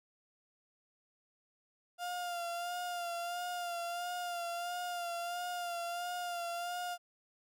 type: tone with vibrato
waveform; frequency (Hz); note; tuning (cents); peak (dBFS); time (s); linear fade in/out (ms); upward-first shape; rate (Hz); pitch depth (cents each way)
35% pulse; 700; F5; +4; -35; 1.98-6.98; 50; sine; 1.5; 35
effects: none